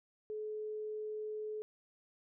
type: tone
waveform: sine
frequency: 428.2 Hz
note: A4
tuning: 47 cents flat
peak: -38 dBFS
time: 0.3-1.62 s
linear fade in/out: 0 ms
effects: none